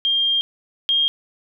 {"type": "tone pair in turn", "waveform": "sine", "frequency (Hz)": [3206, 3226], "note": ["G7", "G7"], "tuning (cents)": [38, 49], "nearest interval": "unison", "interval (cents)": 11, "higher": "second", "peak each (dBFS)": [-16, -15], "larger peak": "second", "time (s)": [[0.05, 0.41], [0.89, 1.08]], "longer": "first", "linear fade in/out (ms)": 0, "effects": []}